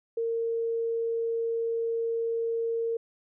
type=tone; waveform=sine; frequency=459.2 Hz; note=A#4; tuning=26 cents flat; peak=-26 dBFS; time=0.17-2.97 s; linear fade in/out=5 ms; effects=none